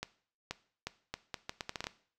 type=accelerating click train; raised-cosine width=0.2 ms; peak=-19 dBFS; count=12; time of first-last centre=0.03-1.869 s; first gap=480 ms; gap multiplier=0.75; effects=noise-tail reverb RT60 0.5 s tail -17 dB re dry

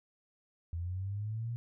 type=linear sweep; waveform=sine; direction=up; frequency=82.4 to 119.7 Hz; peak=-34 dBFS; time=0.73-1.56 s; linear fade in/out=0 ms; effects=none

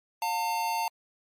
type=tone pair together; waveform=square; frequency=709.7 / 900 Hz; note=F5 / A5; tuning=+28 / +39 cents; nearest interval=major third; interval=411 cents; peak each=-36 / -28 dBFS; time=0.22-0.88 s; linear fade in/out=2 ms; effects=MP3 64 kbps

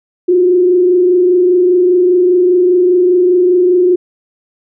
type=tone with frequency modulation; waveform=sine; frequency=360 Hz; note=F#4; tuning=47 cents flat; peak=-6 dBFS; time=0.28-3.96 s; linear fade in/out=10 ms; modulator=25 Hz; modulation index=0.47; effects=none

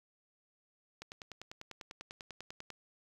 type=click train; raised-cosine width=0.2 ms; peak=-28 dBFS; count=18; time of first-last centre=1.02-2.703 s; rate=10.1 Hz; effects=9-bit

